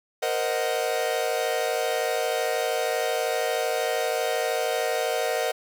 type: chord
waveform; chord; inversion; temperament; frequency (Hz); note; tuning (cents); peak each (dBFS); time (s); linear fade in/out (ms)
45% pulse; C half-diminished seventh; third; equal with one note detuned; 466.2 / 519 / 622.3 / 740; Bb4 / C5 / Eb5 / Gb5; 0 / -14 / 0 / 0; -29 / -30 / -29 / -30; 0.22-5.52; 10
effects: 9-bit